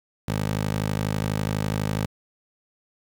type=tone with high-pass filter; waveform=15% pulse; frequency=52.1 Hz; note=G#1; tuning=6 cents sharp; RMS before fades=-26 dBFS; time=0.28-2.06 s; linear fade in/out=5 ms; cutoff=110 Hz; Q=0.92; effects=9-bit